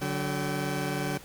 20% pulse tone cluster, 144.8 / 186.1 / 768 Hz, D3 / F#3 / G5, -24 / +10 / -36 cents, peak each -26 / -29 / -31 dBFS, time 0.01-1.18 s, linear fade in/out 10 ms, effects pink hiss -49 dBFS RMS until 1.24 s

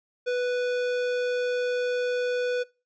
sine tone with tanh clipping, 493.9 Hz, B4, in tune, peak -26 dBFS, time 0.26-2.64 s, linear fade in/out 20 ms, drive 18 dB, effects noise-tail reverb RT60 0.3 s tail -23 dB re dry + resampled to 16000 Hz

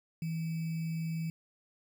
sine tone with sample-and-hold, 162.9 Hz, E3, 20 cents flat, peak -32 dBFS, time 0.22-1.3 s, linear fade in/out 2 ms, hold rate 2450 Hz, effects none

